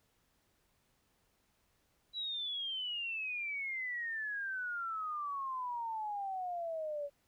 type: exponential sweep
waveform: sine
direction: down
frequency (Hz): 3951 to 564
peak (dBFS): -36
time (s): 2.13-7.1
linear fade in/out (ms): 50
effects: pink hiss -75 dBFS RMS until 7.27 s